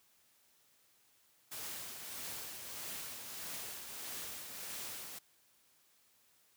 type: noise with tremolo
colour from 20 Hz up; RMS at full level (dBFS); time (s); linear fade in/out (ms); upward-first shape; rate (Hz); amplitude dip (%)
white; -43; 1.51-5.19; 10; triangle; 1.6; 45
effects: white hiss -70 dBFS RMS until 6.56 s + high-pass 60 Hz 12 dB/octave